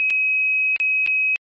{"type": "tone with dropouts", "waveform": "sine", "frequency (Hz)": 2542, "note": "D#7", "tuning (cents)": 36, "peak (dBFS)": -16, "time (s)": [0, 1.36], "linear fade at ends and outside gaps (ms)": 0, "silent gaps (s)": [[0.101, 0.105], [0.763, 0.8], [1.063, 1.074]], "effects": ["MP3 32 kbps"]}